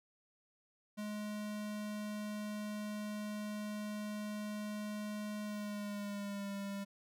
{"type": "tone with pitch glide", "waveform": "square", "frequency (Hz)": [210, 199.13], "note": ["G#3", "G3"], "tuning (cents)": [19, 27], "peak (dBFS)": -40, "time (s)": [0.97, 6.85], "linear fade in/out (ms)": 20, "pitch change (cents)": -92, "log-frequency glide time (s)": [5.44, 6.54], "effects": []}